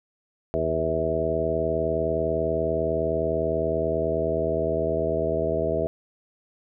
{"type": "harmonic tone with a mistuned harmonic", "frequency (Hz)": 79.9, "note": "D#2", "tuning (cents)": 47, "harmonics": [1, 2, 3, 4, 5, 6, 7, 8], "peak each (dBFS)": [-33, -33, -36, -33, -29, -29, -34, -26], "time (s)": [0.54, 5.87], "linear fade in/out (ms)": 0, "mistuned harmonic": 8, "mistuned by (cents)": 26, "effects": []}